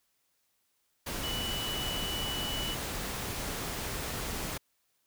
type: tone in noise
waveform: sine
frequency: 2960 Hz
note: F#7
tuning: in tune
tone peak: -35 dBFS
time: 1.23-2.75 s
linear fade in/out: 10 ms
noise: pink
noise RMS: -36 dBFS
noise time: 1.06-4.58 s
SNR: -2 dB
effects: white hiss -75 dBFS RMS until 5.06 s